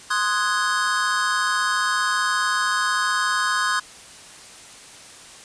square chord, Ab dominant seventh, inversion first, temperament equal, 1046.5 / 1244.5 / 1480 / 1661.2 Hz, C6 / Eb6 / Gb6 / Ab6, 0 / 0 / 0 / 0 cents, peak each -26 dBFS, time 0.1-3.8 s, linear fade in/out 10 ms, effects white hiss -43 dBFS RMS until 5.44 s + resampled to 22050 Hz

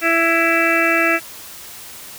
harmonic tone, 331.9 Hz, E4, 12 cents sharp, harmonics 1 / 2 / 4 / 5 / 6 / 7 / 8, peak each -21 / -21 / -21 / -21 / -21 / -21 / -21 dBFS, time 0.01-1.2 s, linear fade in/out 50 ms, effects white hiss -36 dBFS RMS until 2.18 s

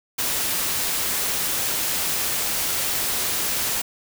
white noise, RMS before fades -24 dBFS, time 0.18-3.82 s, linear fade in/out 10 ms, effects none

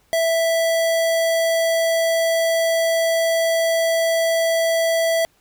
square tone, 659.3 Hz, E5, in tune, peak -17 dBFS, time 0.13-5.25 s, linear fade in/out 0 ms, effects pink hiss -60 dBFS RMS until 5.4 s

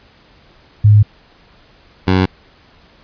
sine / 15% pulse tone pair in turn, 104.8 / 93.37 Hz, G#2 / F#2, +16 / +16 cents, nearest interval major second, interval 200 cents, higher first, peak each -4 dBFS, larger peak neither, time 0.84-1.03 / 2.07-2.26 s, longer neither, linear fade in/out 10 ms, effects pink hiss -48 dBFS RMS until 3.03 s + resampled to 11025 Hz

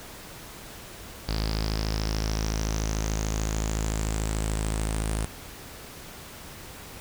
sawtooth tone with low-pass filter sweep, 53.6 Hz, A1, 45 cents flat, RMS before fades -28 dBFS, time 1.28-5.26 s, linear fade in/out 10 ms, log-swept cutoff 4700 to 9200 Hz, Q 8.3, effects pink hiss -43 dBFS RMS until 7 s

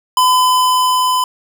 square tone with level ramp, 1011 Hz, B5, 40 cents sharp, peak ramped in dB -9 to -13 dBFS, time 0.17-1.24 s, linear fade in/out 2 ms, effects none

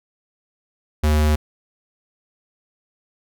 square tone, 76 Hz, D#2, 40 cents flat, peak -15 dBFS, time 1.03-1.36 s, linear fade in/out 10 ms, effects none

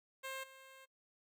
10% pulse tone with level steps, 531 Hz, C5, 25 cents sharp, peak -34 / -48 dBFS, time 0.23-0.86 s, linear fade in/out 20 ms, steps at 0.43 s, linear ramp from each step 10 ms, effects noise-tail reverb RT60 0.1 s tail -24 dB re dry

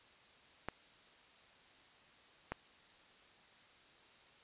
clicks, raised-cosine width 0.5 ms, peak -23 dBFS, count 2, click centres 0.686 / 2.52 s, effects white hiss -63 dBFS RMS until 4.43 s + resampled to 8000 Hz

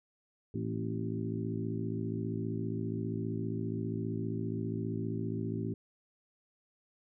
harmonic tone with a mistuned harmonic, 55 Hz, A1, in tune, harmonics 2 / 3 / 4 / 5 / 6 / 7, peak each -37 / -39 / -40 / -41 / -42 / -42 dBFS, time 0.54-5.74 s, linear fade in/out 5 ms, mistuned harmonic 4, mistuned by +68 cents, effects none

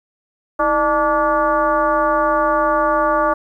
sine tone with frequency modulation, 880 Hz, A5, in tune, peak -13 dBFS, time 0.59-3.34 s, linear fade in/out 10 ms, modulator 279 Hz, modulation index 1.7, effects 9-bit

